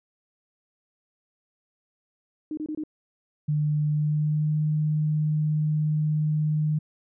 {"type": "tone bursts", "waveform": "sine", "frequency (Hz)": 307.3, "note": "D#4", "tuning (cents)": -21, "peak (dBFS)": -28, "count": 4, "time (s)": [2.51, 2.837], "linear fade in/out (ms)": 2, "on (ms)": 63, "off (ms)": 25}
{"type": "tone with pitch glide", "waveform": "sine", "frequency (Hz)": [150, 152.8], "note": ["D3", "D#3"], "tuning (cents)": [37, -31], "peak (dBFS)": -21, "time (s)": [3.48, 6.79], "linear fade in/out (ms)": 10, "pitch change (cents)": 32, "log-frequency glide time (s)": [3.91, 4.57]}
{"effects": []}